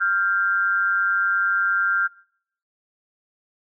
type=tone pair together; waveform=sine; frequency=1390 / 1581.4 Hz; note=F6 / G6; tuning=-9 / +15 cents; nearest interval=major second; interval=224 cents; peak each=-19 / -23 dBFS; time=0-2.08 s; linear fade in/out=20 ms; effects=noise-tail reverb RT60 0.6 s tail -22 dB re dry